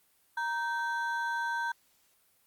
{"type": "ring-modulated tone", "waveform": "triangle", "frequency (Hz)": 1244.5, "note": "D#6", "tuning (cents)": 0, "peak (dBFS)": -25, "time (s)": [0.37, 1.72], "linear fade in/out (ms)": 5, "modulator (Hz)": 308, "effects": ["white hiss -68 dBFS RMS until 2.46 s", "Opus 32 kbps"]}